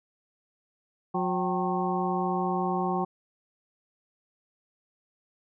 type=harmonic tone with a mistuned harmonic; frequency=181 Hz; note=F#3; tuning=38 cents flat; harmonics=1 / 2 / 3 / 4 / 5 / 6; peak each=-30 / -31 / -40 / -30 / -35 / -34 dBFS; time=1.14-3.05 s; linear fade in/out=10 ms; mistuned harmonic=4; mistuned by=+100 cents; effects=none